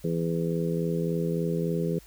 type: harmonic tone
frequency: 83.5 Hz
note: E2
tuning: 23 cents sharp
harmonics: 2 / 3 / 4 / 5 / 6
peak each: -27 / -37 / -35 / -31 / -34 dBFS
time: 0.04-1.99 s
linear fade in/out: 5 ms
effects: added 50 Hz sine -52 dBFS peak until 2.06 s + white hiss -55 dBFS RMS until 2.06 s